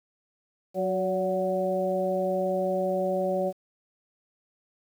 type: harmonic tone with a mistuned harmonic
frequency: 185.1 Hz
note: F#3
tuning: 1 cent sharp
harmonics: 1 / 2 / 3 / 4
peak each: -32 / -31 / -26 / -33 dBFS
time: 0.74-3.53 s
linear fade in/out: 50 ms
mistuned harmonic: 3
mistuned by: +37 cents
effects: 9-bit